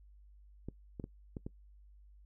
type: clicks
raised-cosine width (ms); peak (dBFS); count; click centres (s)
3; -28; 5; 0.686 / 0.998 / 1.041 / 1.368 / 1.465
effects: noise-tail reverb RT60 0.1 s tail -21 dB re dry + added 50 Hz sine -56 dBFS peak until 2.25 s